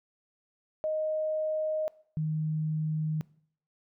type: tone pair in turn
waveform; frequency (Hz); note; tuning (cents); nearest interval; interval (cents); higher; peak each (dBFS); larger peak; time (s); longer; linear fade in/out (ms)
sine; 622.3 / 155.57; D#5 / D#3; 0 / 0; 2 octaves; 2400; first; -27; neither; 0.84-1.88 / 2.17-3.21; neither; 0
effects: noise-tail reverb RT60 0.6 s tail -22 dB re dry